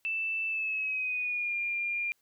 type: tone with pitch glide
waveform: sine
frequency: 2649 to 2401 Hz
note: E7 to D7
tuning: +8 to +38 cents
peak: -29 dBFS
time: 0.05-2.12 s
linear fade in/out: 0 ms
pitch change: -170 cents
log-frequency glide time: 0.47-1.56 s
effects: white hiss -73 dBFS RMS until 2.21 s